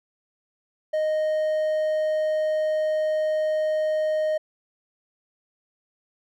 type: tone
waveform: triangle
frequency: 620 Hz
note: D#5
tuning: 6 cents flat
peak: -19 dBFS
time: 0.93-4.38 s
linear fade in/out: 10 ms
effects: none